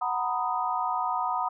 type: chord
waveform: sine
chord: B major seventh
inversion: second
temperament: equal with one note detuned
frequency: 740 / 932.3 / 992.3 / 1244.5 Hz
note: F#5 / A#5 / B5 / D#6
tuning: 0 / 0 / +8 / 0 cents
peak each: -31 dBFS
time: 0.01-1.49 s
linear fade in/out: 10 ms
effects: none